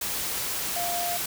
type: tone in noise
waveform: sine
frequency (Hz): 698.5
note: F5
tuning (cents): 0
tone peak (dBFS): -29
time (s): 0.76-1.17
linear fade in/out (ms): 5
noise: white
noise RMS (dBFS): -30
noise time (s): 0.01-1.26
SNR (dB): -2
effects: none